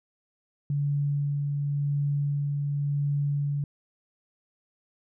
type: tone with tremolo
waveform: sine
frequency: 143.4 Hz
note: D3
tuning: 41 cents flat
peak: -23 dBFS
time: 0.7-3.64 s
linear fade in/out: 2 ms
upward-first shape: sine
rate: 0.92 Hz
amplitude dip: 25%
effects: none